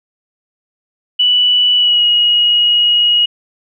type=tone with pitch glide; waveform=sine; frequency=2960 to 2894 Hz; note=F#7 to F#7; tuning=0 to -39 cents; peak=-8 dBFS; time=1.19-3.26 s; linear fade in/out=10 ms; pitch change=-39 cents; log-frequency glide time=1.76-2.04 s; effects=none